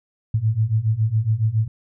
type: beating tone pair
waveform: sine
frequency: 106.3 / 113.5 Hz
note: G#2 / A#2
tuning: +41 / -46 cents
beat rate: 7.2 Hz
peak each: -21 / -19 dBFS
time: 0.34-1.68 s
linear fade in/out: 5 ms
effects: none